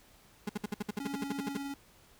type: tone bursts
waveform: 35% pulse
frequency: 207.7 Hz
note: G#3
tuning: in tune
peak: -30 dBFS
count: 14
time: 0.47-1.572 s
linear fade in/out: 5 ms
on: 23 ms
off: 60 ms
type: tone with tremolo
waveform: square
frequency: 279 Hz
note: C#4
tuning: 11 cents sharp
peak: -36 dBFS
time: 1-1.74 s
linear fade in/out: 2 ms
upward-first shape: triangle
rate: 20 Hz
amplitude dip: 35%
effects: pink hiss -61 dBFS RMS until 2.19 s